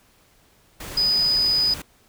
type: tone in noise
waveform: sine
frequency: 4978 Hz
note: D#8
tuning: in tune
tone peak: -17 dBFS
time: 0.97-1.74 s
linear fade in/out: 5 ms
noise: pink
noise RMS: -35 dBFS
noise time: 0.8-1.82 s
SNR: +15 dB
effects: pink hiss -58 dBFS RMS until 2.08 s